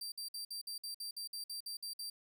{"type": "tone bursts", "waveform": "sawtooth", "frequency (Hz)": 4699, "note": "D8", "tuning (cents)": 0, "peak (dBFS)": -38, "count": 13, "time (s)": [0.01, 2.1], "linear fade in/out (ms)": 5, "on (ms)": 110, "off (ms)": 55, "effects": []}